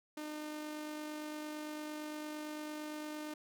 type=tone with amplitude modulation; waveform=sawtooth; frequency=303.3 Hz; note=D#4; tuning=44 cents flat; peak=-36 dBFS; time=0.17-3.34 s; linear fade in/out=5 ms; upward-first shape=sine; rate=48.8 Hz; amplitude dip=30%; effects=none